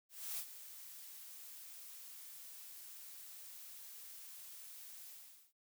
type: noise with ADSR envelope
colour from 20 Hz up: blue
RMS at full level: -41 dBFS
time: 0.09-5.53 s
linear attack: 290 ms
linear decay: 65 ms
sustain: -12 dB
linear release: 450 ms
effects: noise-tail reverb RT60 0.2 s tail -26 dB re dry